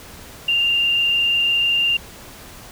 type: tone with frequency modulation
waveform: sine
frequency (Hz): 2794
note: F7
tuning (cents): 0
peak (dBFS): -15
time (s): 0.48-1.97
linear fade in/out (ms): 5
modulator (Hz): 26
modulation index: 1.1
effects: pink hiss -40 dBFS RMS until 2.71 s